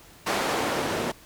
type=noise with band-pass filter sweep; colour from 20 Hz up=white; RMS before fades=-27 dBFS; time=0.26-1.12 s; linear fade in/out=10 ms; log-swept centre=580 to 300 Hz; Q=0.74; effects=pink hiss -51 dBFS RMS until 1.25 s